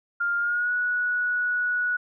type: tone with pitch glide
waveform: sine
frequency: 1402 to 1466.6 Hz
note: F6 to F#6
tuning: +6 to -16 cents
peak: -22 dBFS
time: 0.2-1.97 s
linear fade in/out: 10 ms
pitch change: +78 cents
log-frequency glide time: 0.38-0.72 s
effects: none